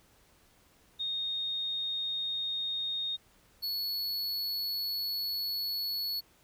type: tone pair in turn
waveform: sine / square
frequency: 3700 / 4400 Hz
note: A#7 / C#8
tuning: -14 / -14 cents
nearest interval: minor third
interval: 300 cents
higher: second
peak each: -31 / -32 dBFS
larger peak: first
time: 0.99-3.17 / 3.62-6.21 s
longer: second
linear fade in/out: 20 ms
effects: pink hiss -64 dBFS RMS until 6.43 s